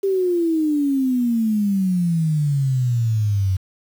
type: exponential sweep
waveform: sine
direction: down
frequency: 397 to 92.7 Hz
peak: -16 dBFS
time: 0.03-3.57 s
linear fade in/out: 10 ms
effects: 7-bit